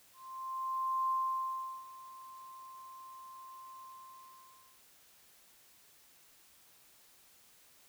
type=tone with ADSR envelope; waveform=sine; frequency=1050 Hz; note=C6; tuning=6 cents sharp; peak=-29 dBFS; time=0.13-4.82 s; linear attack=970 ms; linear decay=740 ms; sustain=-19 dB; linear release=1000 ms; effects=white hiss -63 dBFS RMS until 7.88 s